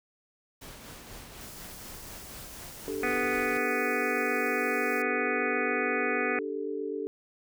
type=noise with tremolo; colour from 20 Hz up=pink; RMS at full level=-44 dBFS; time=0.61-3.58 s; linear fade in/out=10 ms; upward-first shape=triangle; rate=4.1 Hz; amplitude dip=40%
type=high-pass noise; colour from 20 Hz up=white; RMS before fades=-48 dBFS; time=1.41-5.02 s; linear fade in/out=2 ms; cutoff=4300 Hz; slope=96 dB/octave
type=chord; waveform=sine; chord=D suspended fourth; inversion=none; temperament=equal; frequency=293.7 / 392 / 440 Hz; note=D4 / G4 / A4; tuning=0 / 0 / 0 cents; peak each=-37 / -35 / -34 dBFS; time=2.88-7.07 s; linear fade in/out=0 ms
type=harmonic tone; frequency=247.2 Hz; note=B3; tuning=2 cents sharp; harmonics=1 / 2 / 3 / 5 / 6 / 7 / 8 / 9 / 10; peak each=-36 / -36 / -36 / -36 / -36 / -36 / -36 / -36 / -36 dBFS; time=3.03-6.39 s; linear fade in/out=2 ms
effects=none